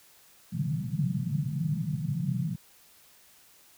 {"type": "band-pass noise", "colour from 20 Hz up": "pink", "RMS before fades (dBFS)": -30, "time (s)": [0.52, 2.56], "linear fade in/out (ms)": 10, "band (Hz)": [130, 180], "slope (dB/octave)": 48, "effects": ["white hiss -58 dBFS RMS until 3.77 s"]}